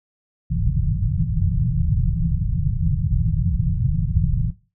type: low-pass noise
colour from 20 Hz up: white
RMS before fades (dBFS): -20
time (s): 0.5-4.51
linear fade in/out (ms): 10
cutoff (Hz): 170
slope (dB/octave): 96
effects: noise-tail reverb RT60 0.3 s tail -17 dB re dry